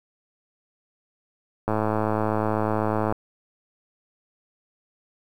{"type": "click train", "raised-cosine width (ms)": 1, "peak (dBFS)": -10, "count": 157, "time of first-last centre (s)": [1.68, 3.124], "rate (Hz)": 108, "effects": ["8-bit"]}